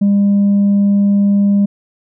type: tone with tanh clipping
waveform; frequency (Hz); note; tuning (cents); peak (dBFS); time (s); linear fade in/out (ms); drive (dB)
sine; 201.2; G3; +45; -9; 0.01-1.66; 10; 1
effects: none